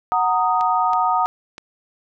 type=chord; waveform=sine; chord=D# minor; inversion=first; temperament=equal with one note detuned; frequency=740 / 925.9 / 1244.5 Hz; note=F#5 / A#5 / D#6; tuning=0 / -12 / 0 cents; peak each=-20 dBFS; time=0.12-1.26 s; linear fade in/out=0 ms
type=click train; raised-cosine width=0.2 ms; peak=-18 dBFS; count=4; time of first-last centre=0.61-1.581 s; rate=3.09 Hz
effects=none